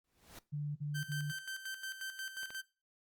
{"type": "noise with exponential growth", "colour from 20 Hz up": "pink", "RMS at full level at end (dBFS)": -48, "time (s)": [0.04, 0.39], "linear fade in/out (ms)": 5, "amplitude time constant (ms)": 76}
{"type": "tone bursts", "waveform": "sine", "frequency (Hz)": 146.83, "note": "D3", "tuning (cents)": 0, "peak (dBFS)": -35, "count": 3, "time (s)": [0.52, 1.322], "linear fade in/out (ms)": 20, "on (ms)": 240, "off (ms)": 41}
{"type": "tone with tremolo", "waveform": "sawtooth", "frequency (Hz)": 1553, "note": "G6", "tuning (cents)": -17, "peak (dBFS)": -36, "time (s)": [0.94, 2.62], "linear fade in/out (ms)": 20, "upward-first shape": "square", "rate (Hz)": 5.6, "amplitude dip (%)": 65}
{"type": "clicks", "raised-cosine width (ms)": 0.3, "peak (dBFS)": [-36, -33], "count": 2, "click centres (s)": [2.432, 2.505]}
{"effects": ["noise-tail reverb RT60 0.3 s tail -20 dB re dry", "Opus 48 kbps"]}